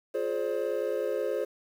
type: chord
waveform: triangle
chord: D half-diminished seventh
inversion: first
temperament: just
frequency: 352.4 / 422.9 / 528.6 / 587.3 Hz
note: F4 / Ab4 / C5 / D5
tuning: +16 / +31 / +18 / 0 cents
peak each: -34 / -30 / -29 / -34 dBFS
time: 0.14-1.45 s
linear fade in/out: 10 ms
effects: 9-bit